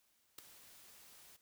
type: noise with ADSR envelope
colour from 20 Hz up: white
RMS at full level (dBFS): -45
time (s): 0.38-1.37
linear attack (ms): 6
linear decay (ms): 6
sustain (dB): -15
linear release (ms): 14
effects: white hiss -75 dBFS RMS until 1.41 s